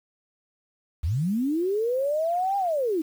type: linear two-way sweep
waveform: sine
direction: up then down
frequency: 65.41 to 808 to 295.9 Hz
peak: -22 dBFS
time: 1.03-3.02 s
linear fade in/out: 10 ms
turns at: 2.57 s
effects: 8-bit